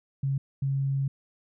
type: tone bursts at uneven times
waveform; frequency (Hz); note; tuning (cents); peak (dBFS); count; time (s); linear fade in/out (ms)
sine; 136.9; C#3; -21; -24; 2; 0.23-0.38 / 0.62-1.08; 5
effects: none